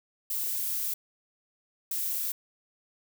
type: noise bursts at uneven times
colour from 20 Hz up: violet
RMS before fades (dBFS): -31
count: 2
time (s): 0.3-0.94 / 1.91-2.32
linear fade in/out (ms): 5
effects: none